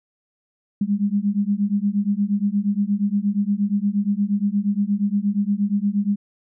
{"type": "beating tone pair", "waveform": "sine", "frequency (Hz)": [198.9, 207.4], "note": ["G3", "G#3"], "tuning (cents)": [25, -2], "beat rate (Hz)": 8.5, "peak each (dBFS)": [-21, -21], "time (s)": [0.81, 6.16], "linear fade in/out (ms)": 5, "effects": []}